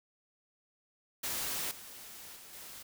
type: noise with level steps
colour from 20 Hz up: white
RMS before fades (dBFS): -36 / -49 / -52 / -48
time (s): 1.23-2.83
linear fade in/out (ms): 10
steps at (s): 1.71 / 2.36 / 2.53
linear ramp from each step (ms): 2
effects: none